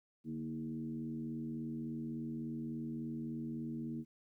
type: tone with frequency modulation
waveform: sine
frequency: 233.1 Hz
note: A#3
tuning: in tune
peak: -38 dBFS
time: 0.24-4.05 s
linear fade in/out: 50 ms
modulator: 83.5 Hz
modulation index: 1
effects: high-pass 80 Hz 12 dB/octave + 13-bit